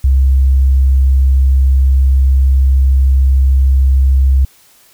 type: tone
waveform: sine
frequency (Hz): 66.7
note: C2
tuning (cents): +34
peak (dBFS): -5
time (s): 0.04-4.45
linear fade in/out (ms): 5
effects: tanh soft clip ceiling -2 dBFS + white hiss -47 dBFS RMS until 4.93 s